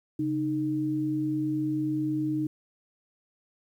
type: tone pair together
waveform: sine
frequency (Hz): 137.3 / 307.9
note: C#3 / D#4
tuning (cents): -16 / -18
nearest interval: octave + major second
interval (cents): 1398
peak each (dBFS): -33 / -26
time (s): 0.19-2.47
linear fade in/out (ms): 5
effects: 10-bit